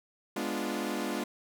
sawtooth chord, G# diminished seventh, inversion none, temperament equal, 207.7 / 246.9 / 293.7 / 349.2 Hz, G#3 / B3 / D4 / F4, 0 / 0 / 0 / 0 cents, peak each -33 dBFS, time 0.36-1.24 s, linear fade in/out 5 ms, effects none

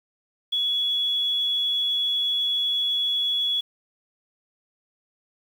sine tone, 3377 Hz, G#7, 28 cents sharp, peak -21 dBFS, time 0.52-3.61 s, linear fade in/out 10 ms, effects 8-bit

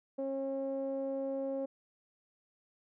sawtooth tone with low-pass filter, 271.1 Hz, C#4, 38 cents flat, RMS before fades -36 dBFS, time 0.18-1.66 s, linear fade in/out 10 ms, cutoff 560 Hz, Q 4, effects none

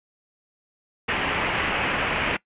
white low-pass noise, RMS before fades -25 dBFS, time 1.08-2.37 s, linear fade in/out 10 ms, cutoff 2900 Hz, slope 48 dB/octave, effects noise-tail reverb RT60 0.1 s tail -21 dB re dry + resampled to 8000 Hz

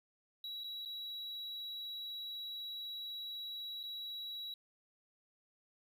triangle tone with dropouts, 3892 Hz, B7, 26 cents flat, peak -40 dBFS, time 0.44-4.54 s, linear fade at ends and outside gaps 2 ms, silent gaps 0.637-0.642 / 0.851-0.857 / 3.831-3.836 s, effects none

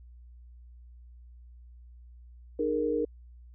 sine chord, D# suspended fourth, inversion none, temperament equal with one note detuned, 304.7 / 415.3 / 466.2 Hz, D#4 / G#4 / A#4, -36 / 0 / 0 cents, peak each -31 / -33 / -28 dBFS, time 2.59-3.05 s, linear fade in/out 5 ms, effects added 60 Hz sine -48 dBFS peak until 3.54 s

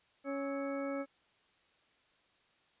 harmonic tone with a mistuned harmonic, 277.2 Hz, C#4, in tune, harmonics 1 / 2 / 3 / 4 / 5 / 6 / 8, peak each -38 / -38 / -52 / -55 / -46 / -53 / -50 dBFS, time 0.24-1.06 s, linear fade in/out 50 ms, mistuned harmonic 5, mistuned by -100 cents, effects white hiss -70 dBFS RMS until 2.8 s + resampled to 8000 Hz

